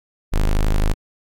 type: tone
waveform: 45% pulse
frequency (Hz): 25.96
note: G#0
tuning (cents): 0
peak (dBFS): -14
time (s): 0.32-0.94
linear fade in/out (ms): 20
effects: AAC 48 kbps